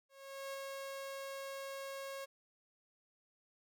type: tone with ADSR envelope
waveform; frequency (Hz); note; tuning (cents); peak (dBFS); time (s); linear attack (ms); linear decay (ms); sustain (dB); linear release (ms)
sawtooth; 546; C#5; -26; -37; 0.09-2.26; 450; 6; -2; 21
effects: none